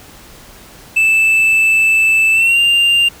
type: tone with pitch glide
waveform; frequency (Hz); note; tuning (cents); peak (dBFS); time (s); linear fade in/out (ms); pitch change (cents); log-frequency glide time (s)
triangle; 2637 to 2792; E7 to F7; 0 to -1; -7; 0.96-3.09; 10; +99; 2.33-2.6
effects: pink hiss -39 dBFS RMS until 3.2 s